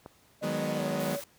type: click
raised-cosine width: 1 ms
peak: -28 dBFS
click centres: 0.061 s
type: tone with pitch glide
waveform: sine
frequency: 609 to 568.2 Hz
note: D#5 to C#5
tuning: -37 to +43 cents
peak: -33 dBFS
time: 0.41-1.21 s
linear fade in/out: 20 ms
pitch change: -120 cents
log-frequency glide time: 0.76-0.82 s
type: chord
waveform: sawtooth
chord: G# minor seventh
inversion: second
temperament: equal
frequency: 155.56 / 185 / 207.7 / 246.9 Hz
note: D#3 / F#3 / G#3 / B3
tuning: 0 / 0 / 0 / 0 cents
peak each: -32 dBFS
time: 0.42-1.17 s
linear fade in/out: 20 ms
type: noise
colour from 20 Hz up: white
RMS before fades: -43 dBFS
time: 1-1.24 s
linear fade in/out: 2 ms
effects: pink hiss -62 dBFS RMS until 1.38 s + high-pass 60 Hz 12 dB/octave